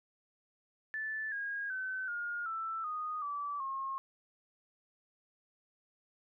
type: tone with pitch steps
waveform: sine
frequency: 1751 / 1633.7 / 1524.3 / 1422.3 / 1327 / 1238.1 / 1155.2 / 1077.9 Hz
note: A6 / G#6 / G6 / F6 / E6 / D#6 / D6 / C#6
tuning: -9 / -29 / -49 / +31 / +11 / -9 / -29 / -49 cents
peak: -35 dBFS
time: 0.94-3.98 s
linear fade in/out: 0 ms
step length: 380 ms
effects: none